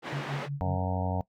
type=band-pass noise; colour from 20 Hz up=pink; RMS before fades=-37 dBFS; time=0.02-0.49 s; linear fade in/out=50 ms; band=270 to 2500 Hz; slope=12 dB/octave
type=tone with tremolo; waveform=sine; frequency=141.8 Hz; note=C#3; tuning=40 cents sharp; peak=-29 dBFS; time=0.12-0.83 s; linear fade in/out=10 ms; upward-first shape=sine; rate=5.5 Hz; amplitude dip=90%
type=harmonic tone; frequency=92.2 Hz; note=F#2; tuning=6 cents flat; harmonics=1 / 2 / 3 / 5 / 6 / 7 / 8 / 9 / 10; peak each=-30 / -34 / -39 / -41 / -40 / -38 / -37 / -40 / -40 dBFS; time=0.61-1.21 s; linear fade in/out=0 ms
effects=noise-tail reverb RT60 0.1 s tail -20 dB re dry